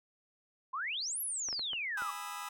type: exponential two-way sweep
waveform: sine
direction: up then down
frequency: 987.8 to 11840 to 1112 Hz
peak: -34 dBFS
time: 0.73-2.11 s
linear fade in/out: 10 ms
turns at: 1.21 s
type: clicks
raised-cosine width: 0.5 ms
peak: -30 dBFS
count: 5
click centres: 1.487 / 1.528 / 1.594 / 1.733 / 2.021 s
type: chord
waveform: sawtooth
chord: E major seventh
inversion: first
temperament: just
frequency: 824.1 / 988.9 / 1236.1 / 1318.5 Hz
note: G#5 / B5 / D#6 / E6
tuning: -14 / +2 / -12 / 0 cents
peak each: -43 / -41 / -40 / -42 dBFS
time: 1.97-2.49 s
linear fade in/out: 5 ms
effects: none